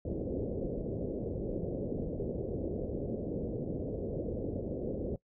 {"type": "low-pass noise", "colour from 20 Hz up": "white", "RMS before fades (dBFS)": -36, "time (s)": [0.05, 5.16], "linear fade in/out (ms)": 2, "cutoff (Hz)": 540, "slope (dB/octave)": 48, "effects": ["noise-tail reverb RT60 0.1 s tail -20 dB re dry"]}